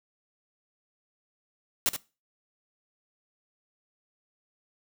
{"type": "noise with echo", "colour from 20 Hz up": "white", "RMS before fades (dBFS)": -24, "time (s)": [1.86, 1.89], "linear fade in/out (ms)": 0, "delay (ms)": 73, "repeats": 1, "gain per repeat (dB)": -9, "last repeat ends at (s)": 1.963, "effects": ["noise-tail reverb RT60 0.3 s tail -20 dB re dry"]}